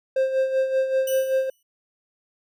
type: tone with tremolo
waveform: triangle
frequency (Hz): 528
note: C5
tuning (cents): +16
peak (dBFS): -15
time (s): 0.16-1.5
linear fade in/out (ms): 5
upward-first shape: sine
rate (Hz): 5.2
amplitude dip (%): 60
type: tone with exponential decay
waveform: 5% pulse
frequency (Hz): 2960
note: F#7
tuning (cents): 0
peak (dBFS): -20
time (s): 1.07-1.63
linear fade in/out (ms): 5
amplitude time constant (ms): 120
effects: none